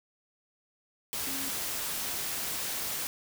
sine tone in noise, 270 Hz, C#4, 45 cents flat, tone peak -41 dBFS, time 1.27-1.49 s, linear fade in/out 0 ms, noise white, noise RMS -34 dBFS, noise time 1.13-3.07 s, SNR -10 dB, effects none

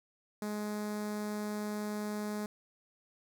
sawtooth tone with notch filter, 209.7 Hz, G#3, 17 cents sharp, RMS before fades -37 dBFS, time 0.42-2.46 s, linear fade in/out 2 ms, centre 2900 Hz, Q 1.2, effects 11-bit

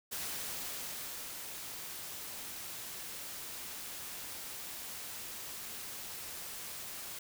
white noise with ADSR envelope, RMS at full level -39 dBFS, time 0.11-7.19 s, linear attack 18 ms, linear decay 1200 ms, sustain -5 dB, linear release 4 ms, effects none

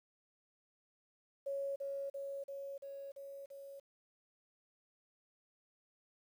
sine tone with echo, 554.4 Hz, C#5, in tune, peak -36 dBFS, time 1.46-1.76 s, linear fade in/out 10 ms, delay 340 ms, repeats 6, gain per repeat -2 dB, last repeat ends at 3.8 s, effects 11-bit

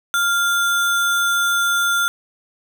sine tone with sample-and-hold, 1396.9 Hz, F6, in tune, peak -15 dBFS, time 0.14-2.08 s, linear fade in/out 0 ms, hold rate 4900 Hz, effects none

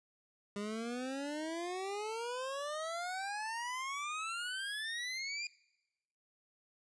25% pulse exponential sweep, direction up, 201.1 to 2435 Hz, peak -34 dBFS, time 0.56-5.47 s, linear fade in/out 2 ms, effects noise-tail reverb RT60 1.0 s tail -23 dB re dry + resampled to 22050 Hz

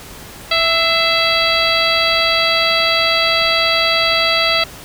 harmonic tone with a mistuned harmonic, 659.3 Hz, E5, in tune, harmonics 1 / 2 / 3 / 4 / 5 / 6 / 7, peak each -20 / -20 / -20 / -20 / -20 / -20 / -20 dBFS, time 0.51-4.64 s, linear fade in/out 5 ms, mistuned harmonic 3, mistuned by +49 cents, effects pink hiss -35 dBFS RMS until 4.84 s

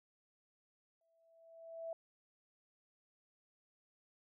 sine tone with exponential growth, 659.3 Hz, E5, in tune, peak -39 dBFS, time 1.01-1.93 s, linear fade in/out 2 ms, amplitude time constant 200 ms, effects none

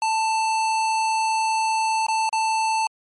square tone with dropouts, 885 Hz, A5, 10 cents sharp, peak -20 dBFS, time 0.02-2.87 s, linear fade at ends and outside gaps 2 ms, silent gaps 2.066-2.084 / 2.292-2.328 s, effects MP3 48 kbps

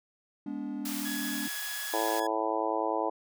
triangle chord, G# diminished, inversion none, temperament equal with one note detuned, 207.7 / 246.9 / 288 Hz, G#3 / B3 / D4, 0 / 0 / -34 cents, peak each -37 / -37 / -34 dBFS, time 0.46-1.48 s, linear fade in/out 5 ms
white high-pass noise, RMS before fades -38 dBFS, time 0.85-2.2 s, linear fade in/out 5 ms, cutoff 650 Hz, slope 48 dB/octave
sawtooth tone, 1680 Hz, G#6, 19 cents sharp, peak -34 dBFS, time 1.05-2.27 s, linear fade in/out 5 ms
harmonic tone, 110 Hz, A2, in tune, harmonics 3 / 4 / 5 / 6 / 7 / 8 / 9, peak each -35 / -35 / -35 / -35 / -35 / -35 / -35 dBFS, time 1.93-3.1 s, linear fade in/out 10 ms
effects none

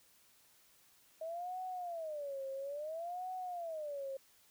sine tone with vibrato, 632 Hz, D#5, 27 cents sharp, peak -39 dBFS, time 1.21-4.17 s, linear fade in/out 5 ms, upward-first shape sine, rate 0.59 Hz, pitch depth 280 cents each way, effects white hiss -67 dBFS RMS until 4.5 s

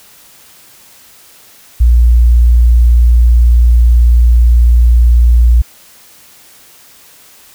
sine tone, 59.1 Hz, A#1, 24 cents sharp, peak -3 dBFS, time 1.8-5.62 s, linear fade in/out 10 ms, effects white hiss -41 dBFS RMS until 7.54 s

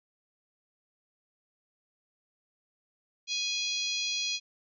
harmonic tone with a mistuned harmonic, 830.6 Hz, G#5, in tune, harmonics 3 / 4 / 5 / 6 / 7 / 8, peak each -36 / -35 / -34 / -38 / -38 / -44 dBFS, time 3.27-4.4 s, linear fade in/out 50 ms, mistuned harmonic 6, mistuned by -49 cents, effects none

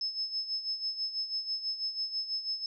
sine tone with tremolo, 5220 Hz, E8, 18 cents flat, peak -29 dBFS, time 0.01-2.66 s, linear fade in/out 2 ms, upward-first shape sine, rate 6.1 Hz, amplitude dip 70%, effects none

